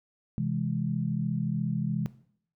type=chord; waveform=sine; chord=C augmented; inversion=none; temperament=equal; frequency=130.81 / 164.81 / 207.7 Hz; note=C3 / E3 / G#3; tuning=0 / 0 / 0 cents; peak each=-31 dBFS; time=0.38-2.06 s; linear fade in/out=0 ms; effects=noise-tail reverb RT60 0.6 s tail -17 dB re dry